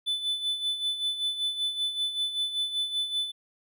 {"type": "tone with tremolo", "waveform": "triangle", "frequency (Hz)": 3500, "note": "A7", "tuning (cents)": -10, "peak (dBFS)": -23, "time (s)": [0.06, 3.32], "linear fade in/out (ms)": 20, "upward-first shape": "sine", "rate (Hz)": 5.2, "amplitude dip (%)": 65, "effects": []}